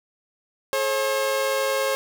sawtooth tone pair together, 427.8 / 539 Hz, A4 / C#5, -49 / -49 cents, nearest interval major third, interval 400 cents, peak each -25 / -18 dBFS, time 0.73-1.95 s, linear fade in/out 0 ms, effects none

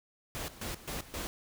pink noise with tremolo, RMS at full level -38 dBFS, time 0.35-1.27 s, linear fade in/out 0 ms, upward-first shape square, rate 3.8 Hz, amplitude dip 80%, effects none

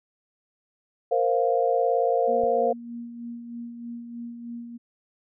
sine chord, Bb suspended second, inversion none, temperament just, 466.2 / 524.4 / 699.2 Hz, Bb4 / C5 / F5, 0 / +4 / +2 cents, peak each -24 dBFS, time 1.11-2.73 s, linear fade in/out 10 ms
sine tone with tremolo, 236.1 Hz, A#3, 22 cents sharp, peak -32 dBFS, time 2.27-4.78 s, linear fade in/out 20 ms, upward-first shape sine, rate 3.2 Hz, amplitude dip 45%
click, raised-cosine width 5 ms, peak -30 dBFS, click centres 2.437 s
effects none

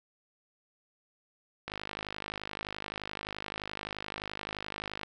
click train, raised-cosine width 0.3 ms, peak -20 dBFS, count 174, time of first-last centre 1.68-5.033 s, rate 51.6 Hz, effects none

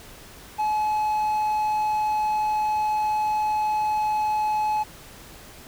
triangle tone, 853 Hz, G#5, 46 cents sharp, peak -19 dBFS, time 0.58-4.84 s, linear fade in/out 20 ms, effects pink hiss -45 dBFS RMS until 5.67 s

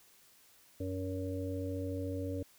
harmonic tone, 93.9 Hz, F#2, 26 cents sharp, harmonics 1 / 3 / 5 / 6, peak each -38 / -39 / -42 / -44 dBFS, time 0.8-2.43 s, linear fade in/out 5 ms, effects white hiss -63 dBFS RMS until 2.58 s

